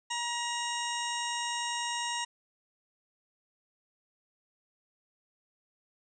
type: harmonic tone with a mistuned harmonic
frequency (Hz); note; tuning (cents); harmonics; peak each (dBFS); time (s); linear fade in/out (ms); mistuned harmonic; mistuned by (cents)
950; A#5; +33; 1 / 2 / 3 / 4 / 6 / 7 / 8 / 9; -35 / -39 / -38 / -41 / -42 / -44 / -44 / -46; 0.1-2.25; 10; 6; -30
effects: none